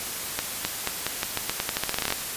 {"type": "accelerating click train", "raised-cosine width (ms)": 0.2, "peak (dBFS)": -7, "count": 19, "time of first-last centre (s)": [0.39, 2.124], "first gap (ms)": 260, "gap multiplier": 0.86, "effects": ["white hiss -32 dBFS RMS until 2.36 s", "resampled to 32000 Hz"]}